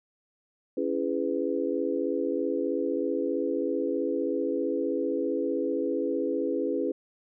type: chord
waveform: sine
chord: C# minor seventh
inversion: none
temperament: just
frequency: 277.2 / 332.6 / 415.8 / 498.9 Hz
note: C#4 / E4 / G#4 / B4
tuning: 0 / +16 / +2 / +17 cents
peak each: -31 dBFS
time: 0.77-6.92 s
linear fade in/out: 5 ms
effects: none